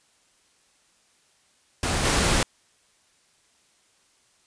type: noise with level steps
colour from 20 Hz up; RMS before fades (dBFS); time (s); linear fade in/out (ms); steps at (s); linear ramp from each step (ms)
pink; -25 / -21; 1.83-2.43; 2; 2.03; 20
effects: white hiss -63 dBFS RMS until 4.46 s + resampled to 22050 Hz